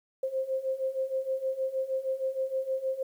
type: beating tone pair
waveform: sine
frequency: 524 / 530.4 Hz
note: C5 / C5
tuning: +2 / +23 cents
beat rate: 6.4 Hz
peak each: -33 / -30 dBFS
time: 0.23-3.03 s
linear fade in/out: 5 ms
effects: 10-bit